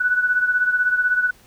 sine beating tone pair, 1480 / 1496 Hz, F#6 / F#6, 0 / +19 cents, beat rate 16 Hz, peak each -17 / -23 dBFS, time 0-1.31 s, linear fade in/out 10 ms, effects pink hiss -52 dBFS RMS until 1.46 s

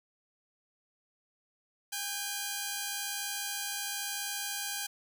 5% pulse tone pair together, 813.5 / 1546 Hz, G#5 / G6, -36 / -24 cents, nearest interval major seventh, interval 1112 cents, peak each -25 / -26 dBFS, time 1.92-4.87 s, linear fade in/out 10 ms, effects none

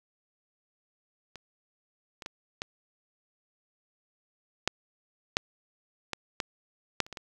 clicks, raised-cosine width 0.2 ms, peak -26 / -24 / -20 / -16 / -7 / -6 / -14 / -12 / -7 / -30 / -23 / -22 dBFS, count 12, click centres 1.357 / 2.222 / 2.261 / 2.619 / 4.676 / 5.369 / 6.133 / 6.402 / 7.003 / 7.065 / 7.127 / 7.172 s, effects 8-bit

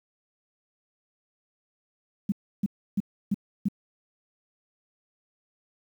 sine tone bursts, 200.8 Hz, G3, 42 cents sharp, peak -21 dBFS, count 5, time 2.29-3.685 s, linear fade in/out 5 ms, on 31 ms, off 310 ms, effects 9-bit

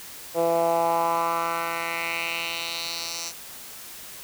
10% pulse tone with band-pass filter sweep, 167.5 Hz, E3, 28 cents sharp, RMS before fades -26 dBFS, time 0.34-3.33 s, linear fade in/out 50 ms, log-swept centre 530 to 6100 Hz, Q 2.6, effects white hiss -41 dBFS RMS until 4.23 s

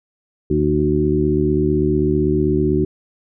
harmonic tone with a mistuned harmonic, 75.7 Hz, D#2, 47 cents flat, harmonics 1 / 2 / 3 / 4 / 5, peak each -23 / -21 / -23 / -20 / -18 dBFS, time 0.5-2.85 s, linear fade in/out 5 ms, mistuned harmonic 5, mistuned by -31 cents, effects none

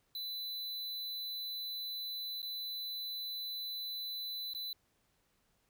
square tone with dropouts, 4000 Hz, B7, 21 cents sharp, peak -39 dBFS, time 0.15-4.73 s, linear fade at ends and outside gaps 2 ms, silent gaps 2.419-2.428 / 4.535-4.548 s, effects pink hiss -75 dBFS RMS until 5.69 s

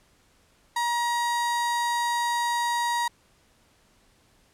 35% pulse tone, 950 Hz, A#5, 33 cents sharp, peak -22 dBFS, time 0.76-3.08 s, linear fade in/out 5 ms, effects pink hiss -62 dBFS RMS until 4.53 s + low-pass 11000 Hz 12 dB/octave

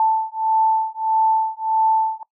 sine beating tone pair, 882 / 883.6 Hz, A5 / A5, +4 / +7 cents, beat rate 1.6 Hz, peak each -19 dBFS, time 0-2.23 s, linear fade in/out 2 ms, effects noise-tail reverb RT60 0.1 s tail -21 dB re dry

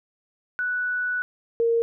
sine tone pair in turn, 1480 / 463 Hz, F#6 / A#4, 0 / -12 cents, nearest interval octave + minor sixth, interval 2012 cents, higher first, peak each -23 / -18 dBFS, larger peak second, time 0.59-1.22 / 1.6-1.82 s, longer first, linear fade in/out 0 ms, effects none

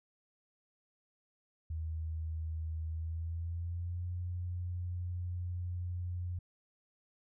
sine tone with pitch glide, 80 to 88.77 Hz, D#2 to F2, +49 to +29 cents, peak -35 dBFS, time 1.7-6.39 s, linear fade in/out 5 ms, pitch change +180 cents, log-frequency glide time 2.89-4.08 s, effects none

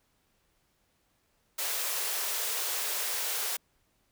white high-pass noise, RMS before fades -32 dBFS, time 1.58-3.57 s, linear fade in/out 10 ms, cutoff 380 Hz, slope 96 dB/octave, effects pink hiss -72 dBFS RMS until 4.11 s

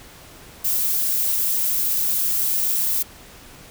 violet noise, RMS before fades -21 dBFS, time 0.64-3.03 s, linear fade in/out 10 ms, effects pink hiss -44 dBFS RMS until 3.7 s

